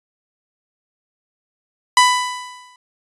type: tone with exponential decay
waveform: sawtooth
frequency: 995 Hz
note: B5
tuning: 13 cents sharp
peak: -3 dBFS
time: 1.97-2.76 s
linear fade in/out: 2 ms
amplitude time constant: 170 ms
effects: resampled to 24000 Hz